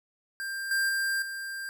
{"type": "tone with level steps", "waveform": "square", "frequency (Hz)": 1588, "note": "G6", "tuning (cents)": 22, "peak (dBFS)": [-33, -25, -27, -35], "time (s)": [0.4, 1.69], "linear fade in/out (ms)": 0, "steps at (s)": [0.71, 0.89, 1.22], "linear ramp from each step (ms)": 2, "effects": []}